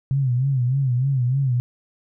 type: tone with vibrato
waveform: sine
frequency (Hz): 130.2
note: C3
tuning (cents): -8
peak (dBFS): -17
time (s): 0.11-1.6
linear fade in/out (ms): 0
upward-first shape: sine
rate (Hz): 3.3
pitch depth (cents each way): 120
effects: none